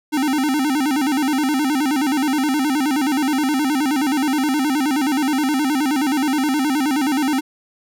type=tone with vibrato; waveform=square; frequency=281.9 Hz; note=C#4; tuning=29 cents sharp; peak=-17 dBFS; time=0.12-7.41 s; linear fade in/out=20 ms; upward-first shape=square; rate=9.5 Hz; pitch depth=130 cents each way; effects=none